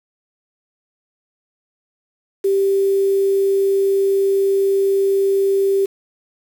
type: tone with quantisation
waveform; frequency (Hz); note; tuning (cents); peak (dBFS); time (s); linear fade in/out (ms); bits
sine; 392; G4; 0; -13; 2.44-5.86; 10; 6
effects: none